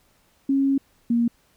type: tone pair in turn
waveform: sine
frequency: 273.5 / 235.2 Hz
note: C#4 / A#3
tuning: -23 / +16 cents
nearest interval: minor third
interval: 261 cents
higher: first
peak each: -17 dBFS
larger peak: neither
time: 0.49-0.78 / 1.1-1.28 s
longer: first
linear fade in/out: 5 ms
effects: pink hiss -62 dBFS RMS until 1.56 s